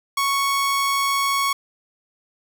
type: tone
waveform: sawtooth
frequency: 1108.7 Hz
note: C#6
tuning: in tune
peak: -15 dBFS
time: 0.17-1.53 s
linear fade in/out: 5 ms
effects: none